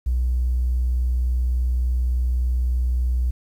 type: tone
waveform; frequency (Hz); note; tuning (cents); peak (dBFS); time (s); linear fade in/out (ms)
triangle; 61.74; B1; 0; -14; 0.06-3.31; 10
effects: tanh soft clip ceiling -16 dBFS + 9-bit